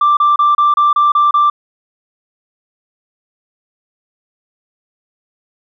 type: tone bursts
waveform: sine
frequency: 1177 Hz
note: D6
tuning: 3 cents sharp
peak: -6 dBFS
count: 8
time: 0.01-1.5 s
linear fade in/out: 5 ms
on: 160 ms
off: 30 ms
effects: tanh soft clip ceiling -5 dBFS